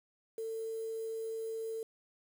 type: tone with quantisation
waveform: sine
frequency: 447.7 Hz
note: A4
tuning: 30 cents sharp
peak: -36 dBFS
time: 0.38-1.83 s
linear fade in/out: 2 ms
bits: 9
effects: none